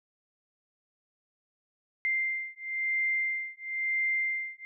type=beating tone pair; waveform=sine; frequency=2093 / 2093.99 Hz; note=C7 / C7; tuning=0 / +1 cents; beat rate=0.99 Hz; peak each=-31 dBFS; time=2.05-4.65 s; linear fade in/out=0 ms; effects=none